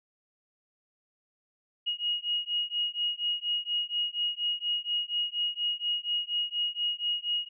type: beating tone pair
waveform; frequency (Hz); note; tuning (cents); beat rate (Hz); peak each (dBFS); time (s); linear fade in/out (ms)
sine; 2881 / 2885.2; F#7 / F#7; -47 / -44; 4.2; -31; 1.86-7.49; 20
effects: none

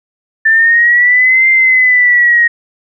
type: linear two-way sweep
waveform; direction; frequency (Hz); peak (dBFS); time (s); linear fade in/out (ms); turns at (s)
sine; up then down; 1768 to 2094 to 1874; -5; 0.45-2.48; 10; 1.49
effects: none

